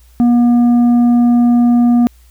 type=tone with tanh clipping; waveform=triangle; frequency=240 Hz; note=B3; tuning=49 cents flat; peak=-8 dBFS; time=0.2-2.07 s; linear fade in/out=0 ms; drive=10 dB; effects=added 60 Hz sine -42 dBFS peak until 2.3 s + white hiss -53 dBFS RMS until 2.3 s